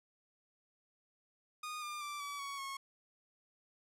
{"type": "tone with pitch steps", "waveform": "sawtooth", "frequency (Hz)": [1230, 1201.2, 1173.1, 1145.6, 1118.8, 1092.6], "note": ["D#6", "D6", "D6", "D6", "C#6", "C#6"], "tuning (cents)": [-20, 39, -2, -43, 16, -25], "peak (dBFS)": -37, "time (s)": [1.63, 2.77], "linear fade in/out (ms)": 5, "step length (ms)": 190, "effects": ["low-pass 12000 Hz 12 dB/octave"]}